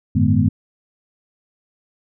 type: tone cluster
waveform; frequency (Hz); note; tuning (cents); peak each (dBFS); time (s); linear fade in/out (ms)
sine; 94.1 / 106.5 / 151.7 / 212.5 / 248.6; F#2 / G#2 / D#3 / G#3 / B3; +30 / +44 / -44 / +40 / +12; -19; 0.15-0.49; 10
effects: none